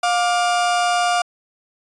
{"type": "tone pair together", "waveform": "35% pulse", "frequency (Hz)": [708.9, 1174.7], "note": ["F5", "D6"], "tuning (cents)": [26, 0], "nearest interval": "major sixth", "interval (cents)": 874, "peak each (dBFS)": [-15, -22], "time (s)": [0.03, 1.22], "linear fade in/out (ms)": 5, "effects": ["resampled to 22050 Hz"]}